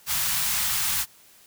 white band-stop noise, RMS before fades -25 dBFS, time 0.06-1.06 s, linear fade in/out 50 ms, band 180 to 830 Hz, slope 24 dB/octave, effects white hiss -54 dBFS RMS until 1.46 s

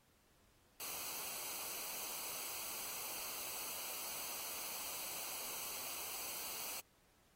white noise with comb filter, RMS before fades -45 dBFS, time 0.8-6.8 s, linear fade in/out 0 ms, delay 0.56 ms, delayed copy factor -0.7, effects pink hiss -72 dBFS RMS until 7.35 s + AAC 48 kbps

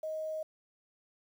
sine tone with quantisation, 627 Hz, D#5, 13 cents sharp, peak -34 dBFS, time 0.03-0.43 s, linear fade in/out 5 ms, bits 10, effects none

